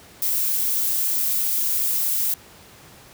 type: noise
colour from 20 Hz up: violet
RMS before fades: -22 dBFS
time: 0.22-2.34 s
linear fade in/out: 2 ms
effects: pink hiss -47 dBFS RMS until 3.13 s + high-pass 60 Hz 12 dB/octave